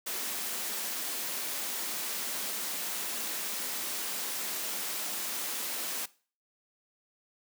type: high-pass noise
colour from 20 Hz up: white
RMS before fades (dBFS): -35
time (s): 0.06-6.06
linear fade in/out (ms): 10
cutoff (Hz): 180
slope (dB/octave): 48
effects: noise-tail reverb RT60 0.4 s tail -20 dB re dry